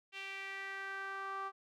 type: tone with band-pass filter sweep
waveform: sawtooth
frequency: 390 Hz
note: G4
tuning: 9 cents flat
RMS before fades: -43 dBFS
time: 0.12-1.52 s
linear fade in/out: 50 ms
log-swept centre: 2700 to 1100 Hz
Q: 3.6
effects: none